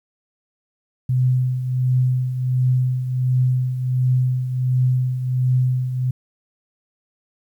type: tone with tremolo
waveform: sine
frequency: 127.3 Hz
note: C3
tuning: 47 cents flat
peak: -13 dBFS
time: 1.09-6.11 s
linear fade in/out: 5 ms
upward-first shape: triangle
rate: 1.4 Hz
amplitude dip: 65%
effects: 9-bit